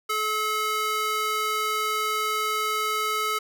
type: tone with high-pass filter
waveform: square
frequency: 430 Hz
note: A4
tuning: 40 cents flat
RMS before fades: -26 dBFS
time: 0.09-3.39 s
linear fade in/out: 10 ms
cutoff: 1000 Hz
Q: 1.6
effects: none